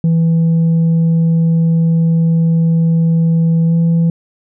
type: tone with pitch glide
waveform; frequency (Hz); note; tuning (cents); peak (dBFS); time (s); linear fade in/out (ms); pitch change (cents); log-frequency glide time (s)
sine; 164.81 to 166.82; E3 to E3; 0 to +21; -6; 0.04-4.1; 2; +21; 3.66-3.74
effects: tanh soft clip ceiling -8 dBFS